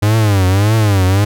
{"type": "tone with vibrato", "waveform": "45% pulse", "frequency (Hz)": 101.5, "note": "G#2", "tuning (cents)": -39, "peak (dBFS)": -9, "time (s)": [0.02, 1.25], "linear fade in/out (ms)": 10, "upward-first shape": "triangle", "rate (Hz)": 1.7, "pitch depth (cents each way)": 190, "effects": []}